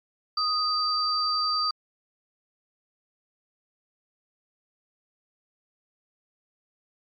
sine tone pair together, 1244.5 / 4667 Hz, D#6 / D8, 0 / -12 cents, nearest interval octave + major seventh, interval 2288 cents, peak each -26 / -25 dBFS, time 0.37-1.71 s, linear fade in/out 5 ms, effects MP3 64 kbps

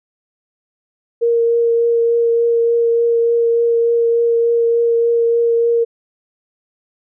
sine tone with vibrato, 466.2 Hz, A#4, in tune, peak -11 dBFS, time 1.21-5.85 s, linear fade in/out 20 ms, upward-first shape triangle, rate 3.4 Hz, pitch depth 12 cents each way, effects none

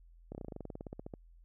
slowing click train, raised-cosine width 2 ms, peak -29 dBFS, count 18, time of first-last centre 0.32-1.138 s, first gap 29 ms, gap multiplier 1.06, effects added 42 Hz sine -56 dBFS peak until 1.44 s

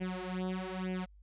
sawtooth tone with flanger, 185 Hz, F#3, in tune, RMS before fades -37 dBFS, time 0-1.06 s, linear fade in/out 20 ms, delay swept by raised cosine 0.4 to 5.2 ms, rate 1.1 Hz, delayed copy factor +0.9, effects added 50 Hz sine -55 dBFS peak until 1.22 s + resampled to 8000 Hz

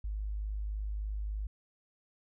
sine tone, 51.7 Hz, G#1, 7 cents flat, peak -33 dBFS, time 0.04-1.47 s, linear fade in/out 5 ms, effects none

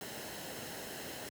pink noise with comb filter, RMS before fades -44 dBFS, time 0.01-1.29 s, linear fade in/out 2 ms, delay 0.85 ms, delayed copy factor -0.5, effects high-pass 100 Hz 12 dB/octave

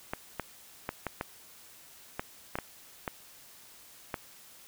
clicks, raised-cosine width 0.5 ms, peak -17 dBFS, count 10, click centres 0.135 / 0.397 / 0.891 / 1.067 / 1.211 / 2.195 / 2.555 / 2.587 / 3.078 / 4.142 s, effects white hiss -54 dBFS RMS until 4.67 s

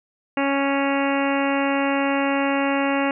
harmonic tone, 277.2 Hz, C#4, in tune, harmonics 1 / 2 / 3 / 4 / 5 / 6 / 7 / 8 / 9 / 10, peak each -22 / -25 / -27 / -30 / -32 / -33 / -32 / -33 / -35 / -32 dBFS, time 0.37-3.11 s, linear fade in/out 2 ms, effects none

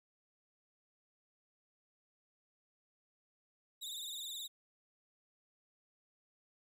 sawtooth tone with vibrato, 3700 Hz, A#7, 14 cents flat, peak -39 dBFS, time 3.81-4.48 s, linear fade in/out 20 ms, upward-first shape triangle, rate 19 Hz, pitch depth 110 cents each way, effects 13-bit

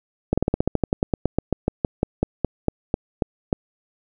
slowing click train, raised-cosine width 2 ms, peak -5 dBFS, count 24, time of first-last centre 0.33-3.528 s, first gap 46 ms, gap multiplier 1.09, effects none

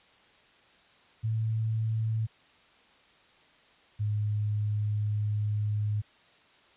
sine tone pair in turn, 111 / 105 Hz, A2 / G#2, +16 / +19 cents, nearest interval minor second, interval 97 cents, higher first, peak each -26 dBFS, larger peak neither, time 1.23-2.27 / 3.99-6.02 s, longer second, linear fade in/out 20 ms, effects white hiss -60 dBFS RMS until 6.76 s + resampled to 8000 Hz

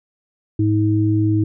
sine tone pair together, 106.49 / 318.2 Hz, G#2 / D#4, +44 / +39 cents, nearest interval octave + perfect fifth, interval 1895 cents, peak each -16 / -17 dBFS, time 0.59-1.44 s, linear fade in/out 5 ms, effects none

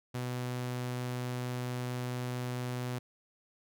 sawtooth tone, 124.4 Hz, B2, 13 cents sharp, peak -30 dBFS, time 0.14-2.99 s, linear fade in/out 10 ms, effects none

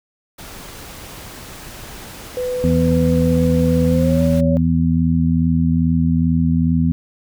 pink noise, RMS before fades -35 dBFS, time 0.38-4.41 s, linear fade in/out 10 ms
sine tone with pitch glide, 500 to 561.2 Hz, B4 to C#5, +21 to +21 cents, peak -19 dBFS, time 2.37-4.57 s, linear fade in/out 0 ms, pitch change +200 cents, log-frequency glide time 3.88-4.22 s
harmonic tone, 82.4 Hz, E2, in tune, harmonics 1 / 2 / 3, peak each -20 / -16 / -17 dBFS, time 2.64-6.92 s, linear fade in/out 0 ms
effects none

